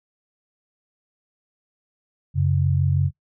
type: tone pair together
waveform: sine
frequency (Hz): 92.5 / 138.45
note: F#2 / C#3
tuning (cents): 0 / -2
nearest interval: perfect fifth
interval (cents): 698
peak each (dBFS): -20 / -19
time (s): 2.34-3.11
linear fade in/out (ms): 50
effects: noise-tail reverb RT60 0.1 s tail -19 dB re dry